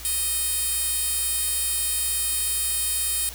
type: tone with high-pass filter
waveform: 10% pulse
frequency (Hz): 622.3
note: D#5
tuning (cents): 0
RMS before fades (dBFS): -25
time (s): 0.05-3.29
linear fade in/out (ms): 0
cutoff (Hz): 8600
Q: 0.77
effects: added 60 Hz sine -40 dBFS peak until 3.34 s + white hiss -40 dBFS RMS until 3.34 s